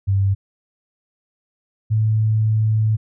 sine tone pair in turn, 98 / 109.11 Hz, G2 / A2, 0 / -14 cents, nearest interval major second, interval 186 cents, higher second, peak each -14 / -14 dBFS, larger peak neither, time 0.07-0.35 / 1.9-2.97 s, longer second, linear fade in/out 20 ms, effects none

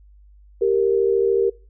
sine tone pair together, 392 / 465.6 Hz, G4 / A#4, 0 / -2 cents, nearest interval minor third, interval 298 cents, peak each -18 dBFS, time 0.61-1.5 s, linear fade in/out 10 ms, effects noise-tail reverb RT60 0.3 s tail -20 dB re dry + added 50 Hz sine -46 dBFS peak until 1.69 s

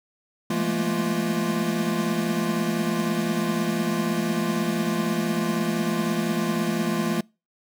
square tone cluster, 168.9 / 208.6 / 218.6 / 234.6 / 347 Hz, E3 / G#3 / A3 / A#3 / F4, +42 / +8 / -11 / +11 / -11 cents, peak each -30 dBFS, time 0.5-7.21 s, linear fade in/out 5 ms, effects noise-tail reverb RT60 0.3 s tail -26 dB re dry

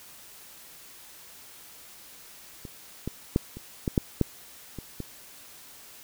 clicks, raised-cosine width 3 ms, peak -26 / -17 / -8 / -26 / -13 / -8 / -8 / -23 / -20 dBFS, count 9, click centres 2.652 / 3.076 / 3.361 / 3.57 / 3.878 / 3.978 / 4.213 / 4.787 / 5.003 s, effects white hiss -49 dBFS RMS until 6.03 s

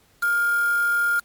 sine tone with quantisation, 1407 Hz, F6, 12 cents sharp, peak -18 dBFS, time 0.22-1.2 s, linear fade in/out 10 ms, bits 5, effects pink hiss -59 dBFS RMS until 1.24 s + MP3 96 kbps

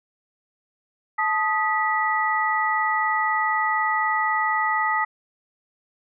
sine tone cluster, 872 / 1249 / 1954 Hz, A5 / D#6 / B6, -16 / +6 / -19 cents, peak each -24 dBFS, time 1.18-5.05 s, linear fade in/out 10 ms, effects none

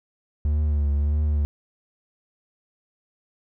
triangle tone with vibrato, 73.42 Hz, D2, in tune, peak -17 dBFS, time 0.45-1.45 s, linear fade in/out 0 ms, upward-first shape triangle, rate 1.6 Hz, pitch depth 55 cents each way, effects none

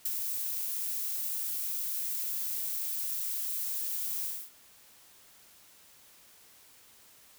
violet noise with ADSR envelope, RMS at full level -30 dBFS, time 0.05-4.51 s, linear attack 7 ms, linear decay 40 ms, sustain -4 dB, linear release 260 ms, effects white hiss -58 dBFS RMS until 7.38 s

